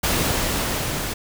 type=noise with level ramp; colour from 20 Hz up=pink; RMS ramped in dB=-20 to -27 dBFS; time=0.03-1.14 s; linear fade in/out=10 ms; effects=none